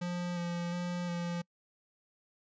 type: tone with vibrato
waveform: square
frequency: 174.61 Hz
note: F3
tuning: in tune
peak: -34 dBFS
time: 0.01-1.42 s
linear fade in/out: 10 ms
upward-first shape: square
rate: 1.4 Hz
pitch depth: 16 cents each way
effects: noise-tail reverb RT60 0.1 s tail -26 dB re dry + resampled to 16000 Hz